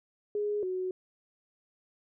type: tone pair in turn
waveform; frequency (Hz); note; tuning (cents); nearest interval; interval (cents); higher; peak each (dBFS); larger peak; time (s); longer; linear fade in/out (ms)
sine; 415.3 / 370; G#4 / F#4; 0 / 0; major second; 200; first; -28 / -30; first; 0.35-0.63 / 0.63-0.91; neither; 2
effects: none